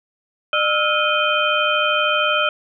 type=tone cluster; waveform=sine; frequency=604 / 1304 / 1417 / 2478 / 3112 Hz; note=D5 / E6 / F6 / D#7 / G7; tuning=+48 / -19 / +25 / -8 / -13 cents; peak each=-22 dBFS; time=0.53-2.49 s; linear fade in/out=2 ms; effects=none